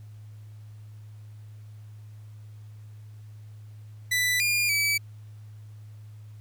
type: tone with pitch steps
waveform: sawtooth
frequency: 1984 / 2415 / 2295 Hz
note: B6 / D7 / D7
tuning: +7 / +48 / -40 cents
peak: -19 dBFS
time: 4.11-4.98 s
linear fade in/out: 10 ms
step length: 290 ms
effects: added 106 Hz sine -42 dBFS peak until 6.4 s + pink hiss -64 dBFS RMS until 6.4 s